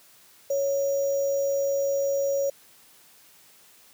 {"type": "tone with sample-and-hold", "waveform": "sine", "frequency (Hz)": 554.4, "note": "C#5", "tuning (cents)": 0, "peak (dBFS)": -22, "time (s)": [0.5, 2.5], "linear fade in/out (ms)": 5, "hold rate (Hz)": 6300, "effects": ["white hiss -55 dBFS RMS until 3.93 s", "high-pass 80 Hz 12 dB/octave"]}